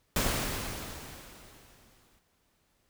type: noise with exponential decay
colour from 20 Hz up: pink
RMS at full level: -27 dBFS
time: 0.16-2.19 s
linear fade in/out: 2 ms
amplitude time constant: 440 ms
effects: pink hiss -72 dBFS RMS until 2.89 s